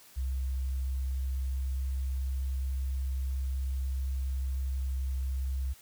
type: tone with pitch glide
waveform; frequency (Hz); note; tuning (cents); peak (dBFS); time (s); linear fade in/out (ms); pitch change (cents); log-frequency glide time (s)
sine; 65.41 to 66.06; C2 to C2; 0 to +17; -29; 0.16-5.74; 20; +17; 0.37-2.19
effects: white hiss -56 dBFS RMS until 5.81 s